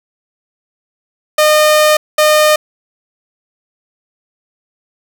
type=tone bursts at uneven times; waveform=sawtooth; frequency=610 Hz; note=D#5; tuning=34 cents flat; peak=-3 dBFS; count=2; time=1.38-1.97 / 2.18-2.56 s; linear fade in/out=5 ms; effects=none